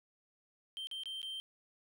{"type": "tone with dropouts", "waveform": "triangle", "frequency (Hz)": 3136, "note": "G7", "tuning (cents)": 0, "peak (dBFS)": -38, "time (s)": [0.77, 1.4], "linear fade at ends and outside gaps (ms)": 0, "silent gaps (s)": [[0.871, 0.913], [1.035, 1.057], [1.217, 1.229]], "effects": []}